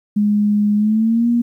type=tone with pitch glide; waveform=sine; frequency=207.7 to 237.2 Hz; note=G#3 to A#3; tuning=0 to +30 cents; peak=-12 dBFS; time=0.16-1.42 s; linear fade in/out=10 ms; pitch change=+230 cents; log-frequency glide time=0.76-1.28 s; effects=9-bit